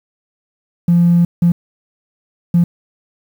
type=tone bursts at uneven times; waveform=triangle; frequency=172.4 Hz; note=F3; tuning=22 cents flat; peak=-4 dBFS; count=3; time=0.88-1.25 / 1.42-1.52 / 2.54-2.64 s; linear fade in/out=5 ms; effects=tanh soft clip ceiling -5 dBFS + 7-bit